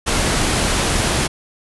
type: low-pass noise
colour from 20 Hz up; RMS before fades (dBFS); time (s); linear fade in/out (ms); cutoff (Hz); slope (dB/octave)
pink; -18; 0.06-1.28; 20; 11000; 96
effects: none